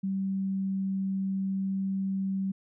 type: tone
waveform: sine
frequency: 192.9 Hz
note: G3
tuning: 28 cents flat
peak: -27 dBFS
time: 0.03-2.52 s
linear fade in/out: 10 ms
effects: none